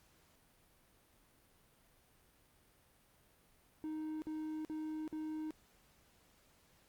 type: tone bursts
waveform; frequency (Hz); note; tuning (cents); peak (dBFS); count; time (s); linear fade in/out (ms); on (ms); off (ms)
triangle; 311.1; D#4; 0; -37; 4; 3.84-5.507; 0; 380; 49
effects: pink hiss -69 dBFS RMS until 6.88 s + Opus 48 kbps